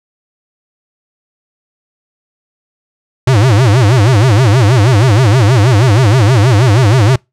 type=tone with vibrato; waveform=square; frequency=115.4 Hz; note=A#2; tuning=17 cents flat; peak=-6 dBFS; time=3.27-7.16 s; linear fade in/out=5 ms; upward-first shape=sine; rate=6.3 Hz; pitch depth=270 cents each way; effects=noise-tail reverb RT60 0.2 s tail -26 dB re dry + low-pass 8000 Hz 12 dB/octave